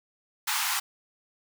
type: high-pass noise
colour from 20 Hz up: pink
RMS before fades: -28 dBFS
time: 0.47-0.8 s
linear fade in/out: 10 ms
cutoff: 800 Hz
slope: 96 dB/octave
effects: none